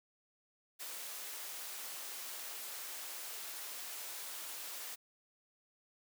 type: high-pass noise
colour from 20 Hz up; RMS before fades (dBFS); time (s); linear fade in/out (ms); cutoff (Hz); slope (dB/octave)
white; -45; 0.79-4.96; 20; 450; 12
effects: none